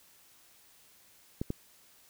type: clicks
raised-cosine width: 3 ms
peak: -19 dBFS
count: 2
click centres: 1.415 / 1.504 s
effects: white hiss -61 dBFS RMS until 2.09 s

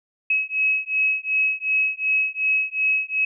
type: beating tone pair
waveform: sine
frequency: 2561 / 2563.7 Hz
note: D#7 / E7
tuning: +49 / -49 cents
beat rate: 2.7 Hz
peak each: -22 / -22 dBFS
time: 0.3-3.25 s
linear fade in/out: 5 ms
effects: none

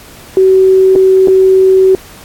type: tone with dropouts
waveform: sine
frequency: 379 Hz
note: F#4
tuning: 42 cents sharp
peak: -3 dBFS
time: 0.37-1.95 s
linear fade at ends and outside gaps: 1 ms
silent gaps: 0.954-0.959 / 1.274-1.282 s
effects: pink hiss -35 dBFS RMS until 2.24 s + AAC 64 kbps

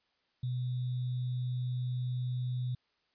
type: tone with sample-and-hold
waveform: sine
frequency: 124.8 Hz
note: B2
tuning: 19 cents sharp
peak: -31 dBFS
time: 0.43-2.75 s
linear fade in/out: 5 ms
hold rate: 3675 Hz
effects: white hiss -75 dBFS RMS until 3.14 s + resampled to 11025 Hz

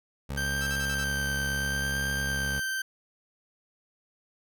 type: tone with pitch glide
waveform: 20% pulse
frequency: 69.3 to 68.66 Hz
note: C#2 to C#2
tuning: 0 to -16 cents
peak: -27 dBFS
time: 0.29-2.6 s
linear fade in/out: 10 ms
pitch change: -16 cents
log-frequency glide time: 1.36-2.14 s
type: tone with vibrato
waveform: 40% pulse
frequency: 1568 Hz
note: G6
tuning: in tune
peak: -28 dBFS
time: 0.37-2.82 s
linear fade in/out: 5 ms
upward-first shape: sine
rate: 0.74 Hz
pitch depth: 12 cents each way
type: tone bursts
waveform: 10% pulse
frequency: 1318.5 Hz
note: E6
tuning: in tune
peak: -30 dBFS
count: 5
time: 0.61-1.042 s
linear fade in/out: 5 ms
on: 56 ms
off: 38 ms
effects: none

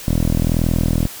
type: tone with low-pass filter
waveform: 10% pulse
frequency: 41.15 Hz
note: E1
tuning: 2 cents flat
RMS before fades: -17 dBFS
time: 0.08-1.07 s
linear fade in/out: 0 ms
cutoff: 410 Hz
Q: 0.88
effects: white hiss -34 dBFS RMS until 1.2 s

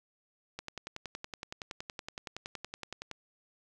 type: click train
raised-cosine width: 0.2 ms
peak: -22 dBFS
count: 28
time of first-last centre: 0.59-3.113 s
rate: 10.7 Hz
effects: none

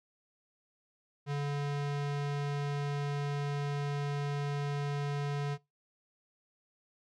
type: tone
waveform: square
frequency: 143.5 Hz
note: D3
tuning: 40 cents flat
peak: -32 dBFS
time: 1.26-5.58 s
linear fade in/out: 50 ms
effects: noise-tail reverb RT60 0.2 s tail -21 dB re dry + low-pass 5000 Hz 12 dB/octave

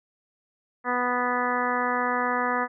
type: harmonic tone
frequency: 246.9 Hz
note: B3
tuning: in tune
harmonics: 1 / 2 / 3 / 4 / 5 / 6 / 7 / 8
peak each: -32 / -31 / -31 / -29 / -29 / -35 / -31 / -35 dBFS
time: 0.84-2.68 s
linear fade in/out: 50 ms
effects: none

